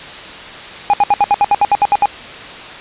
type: tone bursts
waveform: triangle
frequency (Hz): 818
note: G#5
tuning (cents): -26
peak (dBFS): -5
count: 12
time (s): 0.9-2.057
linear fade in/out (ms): 0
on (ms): 35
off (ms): 67
effects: white hiss -30 dBFS RMS until 2.8 s + resampled to 8000 Hz